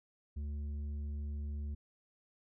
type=tone with tanh clipping; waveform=triangle; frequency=73.1 Hz; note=D2; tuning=7 cents flat; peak=-38 dBFS; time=0.36-1.75 s; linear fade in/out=10 ms; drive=11 dB; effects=none